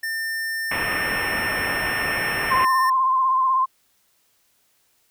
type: tone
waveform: square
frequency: 1800 Hz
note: A6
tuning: 39 cents sharp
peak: -25 dBFS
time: 0.03-2.9 s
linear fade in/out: 5 ms
type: low-pass noise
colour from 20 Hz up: white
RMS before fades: -27 dBFS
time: 0.71-2.65 s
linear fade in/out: 5 ms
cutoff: 2700 Hz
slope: 48 dB/octave
type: tone with vibrato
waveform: sine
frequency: 1046.5 Hz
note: C6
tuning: in tune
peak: -16 dBFS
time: 2.5-3.66 s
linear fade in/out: 20 ms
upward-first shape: triangle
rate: 16 Hz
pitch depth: 47 cents each way
effects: white hiss -64 dBFS RMS until 5.1 s